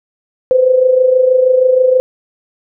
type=tone with amplitude modulation; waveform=sine; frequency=512 Hz; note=C5; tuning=38 cents flat; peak=-4 dBFS; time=0.51-2 s; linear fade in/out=0 ms; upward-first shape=sine; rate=26.3 Hz; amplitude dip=60%; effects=none